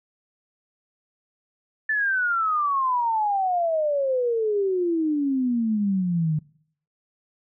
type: exponential sweep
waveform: sine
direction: down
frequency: 1767 to 150.5 Hz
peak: -20 dBFS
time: 1.89-6.39 s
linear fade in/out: 5 ms
effects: noise-tail reverb RT60 0.6 s tail -22 dB re dry